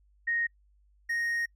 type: tone pair in turn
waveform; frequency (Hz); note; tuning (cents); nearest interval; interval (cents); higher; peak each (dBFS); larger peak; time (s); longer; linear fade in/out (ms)
sine / triangle; 1864.7 / 1864.7; A#6 / A#6; 0 / 0; unison; 0; neither; -26; neither; 0.27-0.47 / 1.09-1.46; second; 10
effects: noise-tail reverb RT60 0.1 s tail -26 dB re dry + added 50 Hz sine -61 dBFS peak until 1.55 s